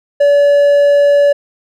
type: tone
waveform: triangle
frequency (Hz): 573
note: D5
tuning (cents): -43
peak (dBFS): -4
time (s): 0.2-1.33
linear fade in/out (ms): 10
effects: none